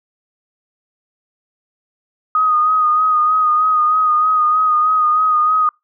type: tone with vibrato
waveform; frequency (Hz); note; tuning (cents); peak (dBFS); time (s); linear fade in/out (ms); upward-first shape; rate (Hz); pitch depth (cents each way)
sine; 1244.5; D#6; 0; -11; 2.35-5.69; 2; sine; 3.2; 30
effects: noise-tail reverb RT60 0.2 s tail -26 dB re dry